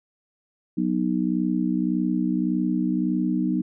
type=chord; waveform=sine; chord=B major; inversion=second; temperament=just; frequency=185.21 / 246.9 / 308.7 Hz; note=F#3 / B3 / D#4; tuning=+2 / 0 / -14 cents; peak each=-25 dBFS; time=0.77-3.62 s; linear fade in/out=10 ms; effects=none